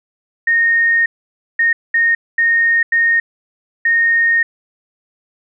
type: tone bursts at uneven times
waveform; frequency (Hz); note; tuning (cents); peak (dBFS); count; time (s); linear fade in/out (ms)
sine; 1848; A#6; -16; -10; 6; 0.47-1.06 / 1.59-1.73 / 1.94-2.15 / 2.38-2.83 / 2.92-3.2 / 3.85-4.43; 5
effects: none